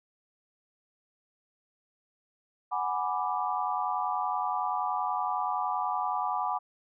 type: chord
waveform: sine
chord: G# half-diminished seventh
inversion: third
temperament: equal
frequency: 740 / 830.6 / 987.8 / 1174.7 Hz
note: F#5 / G#5 / B5 / D6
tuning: 0 / 0 / 0 / 0 cents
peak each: -33 dBFS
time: 2.71-6.59 s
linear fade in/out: 20 ms
effects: none